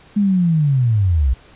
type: linear sweep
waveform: sine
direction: down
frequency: 210 to 58.27 Hz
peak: -12 dBFS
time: 0.16-1.34 s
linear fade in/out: 10 ms
effects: pink hiss -47 dBFS RMS until 1.55 s + resampled to 8000 Hz